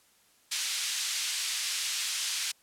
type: band-pass noise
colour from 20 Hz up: white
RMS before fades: -32 dBFS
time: 0.51-2.52 s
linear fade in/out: 10 ms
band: 2400 to 6800 Hz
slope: 12 dB/octave
effects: white hiss -64 dBFS RMS until 2.62 s + low-pass 12000 Hz 12 dB/octave